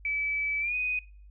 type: tone with pitch glide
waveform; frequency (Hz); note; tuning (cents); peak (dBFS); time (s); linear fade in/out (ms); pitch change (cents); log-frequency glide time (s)
sine; 2300 to 2494; D7 to D#7; -37 to +3; -27; 0.05-0.99; 2; +140; 0.6-0.75
effects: noise-tail reverb RT60 0.5 s tail -23 dB re dry + added 50 Hz sine -48 dBFS peak until 1.3 s